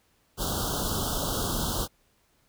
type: band-stop noise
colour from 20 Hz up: pink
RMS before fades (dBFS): -29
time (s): 0.37-1.88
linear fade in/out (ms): 50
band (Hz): 1500 to 3000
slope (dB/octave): 96
effects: pink hiss -67 dBFS RMS until 2.48 s